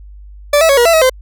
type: tone with pitch steps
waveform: 40% pulse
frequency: 583 / 650 / 555 / 478.7 / 668 / 639 / 516 Hz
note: D5 / E5 / C#5 / A#4 / E5 / D#5 / C5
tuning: -13 / -24 / +2 / +46 / +23 / +46 / -24 cents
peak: -6 dBFS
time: 0.53-1.097 s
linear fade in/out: 5 ms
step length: 81 ms
effects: added 50 Hz sine -32 dBFS peak until 1.21 s